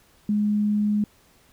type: tone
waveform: sine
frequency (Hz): 208.7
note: G#3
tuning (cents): +9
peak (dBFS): -19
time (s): 0.29-1.04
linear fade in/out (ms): 2
effects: pink hiss -58 dBFS RMS until 1.52 s